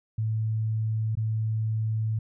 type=tone with dropouts; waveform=sine; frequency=110 Hz; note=A2; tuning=in tune; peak=-24 dBFS; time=0.18-2.19 s; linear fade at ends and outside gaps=5 ms; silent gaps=1.153-1.171 s; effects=none